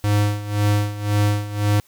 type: tone with tremolo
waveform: square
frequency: 103.6 Hz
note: G#2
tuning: 4 cents flat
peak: -15 dBFS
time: 0.04-1.8 s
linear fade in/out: 0 ms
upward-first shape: sine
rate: 1.9 Hz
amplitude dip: 80%
effects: white hiss -56 dBFS RMS until 1.87 s